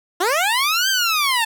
15% pulse linear two-way sweep, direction up then down, 329.6 to 1594 to 874 Hz, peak -10 dBFS, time 0.2-1.45 s, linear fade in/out 10 ms, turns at 0.89 s, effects none

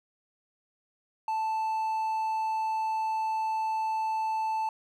triangle tone, 880 Hz, A5, in tune, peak -25 dBFS, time 1.28-4.69 s, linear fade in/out 2 ms, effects none

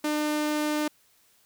sawtooth tone, 301.1 Hz, D4, 43 cents sharp, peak -21 dBFS, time 0.04-0.88 s, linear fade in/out 5 ms, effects white hiss -63 dBFS RMS until 1.45 s

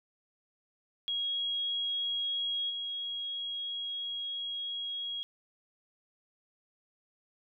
sine tone with level steps, 3299 Hz, G#7, 12 cents flat, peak -30 / -34 dBFS, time 1.08-5.23 s, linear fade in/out 0 ms, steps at 2.69 s, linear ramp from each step 20 ms, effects none

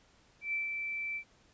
sine tone with ADSR envelope, 2330 Hz, D7, 14 cents flat, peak -30 dBFS, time 0.41-1.24 s, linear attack 120 ms, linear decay 150 ms, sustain -4 dB, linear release 78 ms, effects pink hiss -65 dBFS RMS until 1.53 s + resampled to 16000 Hz

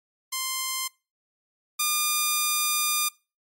5% pulse tone pair in turn, 1046.5 / 1207.2 Hz, C6 / D6, 0 / +47 cents, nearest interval major second, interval 247 cents, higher second, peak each -15 / -10 dBFS, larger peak second, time 0.32-0.88 / 1.79-3.09 s, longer second, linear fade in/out 10 ms, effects noise-tail reverb RT60 0.3 s tail -24 dB re dry + MP3 64 kbps

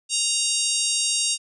harmonic tone, 933 Hz, A#5, 1 cent sharp, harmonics 3 / 4 / 5 / 6 / 7 / 8 / 9 / 10, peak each -29 / -29 / -29 / -29 / -29 / -29 / -29 / -29 dBFS, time 0.09-1.38 s, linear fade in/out 50 ms, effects none

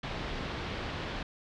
pink low-pass noise, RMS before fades -37 dBFS, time 0.03-1.23 s, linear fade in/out 5 ms, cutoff 4100 Hz, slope 24 dB/octave, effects none

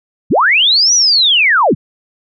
sine linear two-way sweep, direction up then down, 75.5 to 6000 to 75.5 Hz, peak -7 dBFS, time 0.3-1.75 s, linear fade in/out 20 ms, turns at 0.94 s, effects none

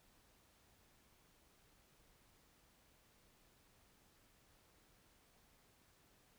silence, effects pink hiss -71 dBFS RMS until 6.38 s

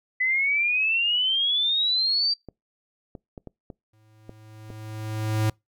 sine exponential sweep, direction up, 2000 to 4699 Hz, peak -20 dBFS, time 0.2-2.34 s, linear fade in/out 10 ms
clicks, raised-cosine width 2 ms, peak -25 dBFS, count 7, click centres 2.487 / 3.152 / 3.378 / 3.473 / 3.702 / 4.294 / 4.703 s
square tone with exponential growth, 108.6 Hz, A2, 22 cents flat, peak -20 dBFS, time 3.93-5.5 s, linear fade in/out 5 ms, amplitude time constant 340 ms
effects noise-tail reverb RT60 0.2 s tail -26 dB re dry

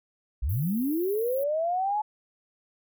sine linear sweep, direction up, 48.85 to 862 Hz, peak -24 dBFS, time 0.42-2.02 s, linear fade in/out 10 ms
white high-pass noise, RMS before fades -41 dBFS, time 0.49-1.44 s, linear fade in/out 5 ms, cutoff 11000 Hz, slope 96 dB/octave
effects none

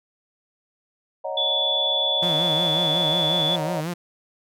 sine chord, D# minor seventh, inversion third, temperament equal, 554.4 / 622.3 / 740 / 932.3 Hz, C#5 / D#5 / F#5 / A#5, 0 / 0 / 0 / 0 cents, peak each -30 / -30 / -33 / -34 dBFS, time 1.24-3.81 s, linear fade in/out 10 ms
sine tone, 3447 Hz, A7, 36 cents flat, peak -20 dBFS, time 1.37-3.56 s, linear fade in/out 5 ms
sawtooth tone with vibrato, 164.6 Hz, E3, 2 cents flat, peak -22 dBFS, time 2.22-3.94 s, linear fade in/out 10 ms, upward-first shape sine, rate 5.5 Hz, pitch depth 130 cents each way
effects none

